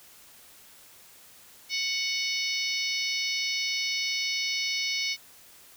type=harmonic tone with a mistuned harmonic; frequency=739 Hz; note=F#5; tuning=2 cents flat; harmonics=3 / 4 / 5 / 6 / 7 / 8; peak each=-31 / -36 / -36 / -34 / -33 / -38 dBFS; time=1.69-5.17 s; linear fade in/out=50 ms; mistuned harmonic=7; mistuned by=+35 cents; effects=white hiss -53 dBFS RMS until 5.76 s